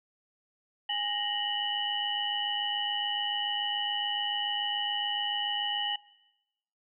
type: tone cluster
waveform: sine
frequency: 824 / 1869 / 2888 / 2995 Hz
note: G#5 / A#6 / F#7 / F#7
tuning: -14 / +4 / -43 / +20 cents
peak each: -36 / -38 / -35 / -31 dBFS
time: 0.89-5.96 s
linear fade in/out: 5 ms
effects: noise-tail reverb RT60 0.9 s tail -20 dB re dry